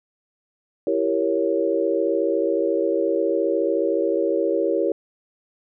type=chord; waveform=sine; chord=E diminished seventh; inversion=none; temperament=equal with one note detuned; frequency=332.7 / 392 / 466.2 / 554.4 Hz; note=E4 / G4 / Bb4 / Db5; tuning=+16 / 0 / 0 / 0 cents; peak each=-24 dBFS; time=0.87-4.92 s; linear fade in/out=2 ms; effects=none